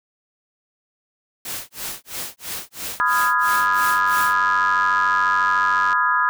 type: noise with tremolo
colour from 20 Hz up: white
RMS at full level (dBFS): -28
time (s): 1.45-4.37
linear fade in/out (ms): 2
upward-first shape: sine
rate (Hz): 3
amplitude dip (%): 100
type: chord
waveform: sine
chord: F half-diminished seventh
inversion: second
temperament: equal with one note detuned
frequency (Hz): 1001.6 / 1244.5 / 1396.9 / 1661.2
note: Cb6 / Eb6 / F6 / Ab6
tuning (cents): +24 / 0 / 0 / 0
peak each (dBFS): -21 / -20 / -24 / -21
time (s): 3-6.29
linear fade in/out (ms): 0
type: click train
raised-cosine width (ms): 0.2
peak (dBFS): -16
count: 230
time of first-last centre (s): 3.49-5.929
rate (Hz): 93.9
effects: none